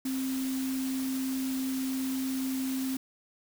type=tone in noise; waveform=sine; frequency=263.2 Hz; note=C4; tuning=10 cents sharp; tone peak=-29 dBFS; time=0.05-2.97 s; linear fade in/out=5 ms; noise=white; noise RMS=-41 dBFS; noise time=0.05-2.97 s; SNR=+9 dB; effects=none